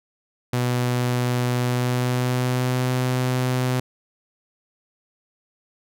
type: tone with pitch glide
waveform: sawtooth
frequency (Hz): 123.47 to 127.01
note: B2 to B2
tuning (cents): 0 to +49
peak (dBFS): -16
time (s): 0.53-3.8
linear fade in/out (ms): 5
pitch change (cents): +49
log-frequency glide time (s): 1.61-2.9
effects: none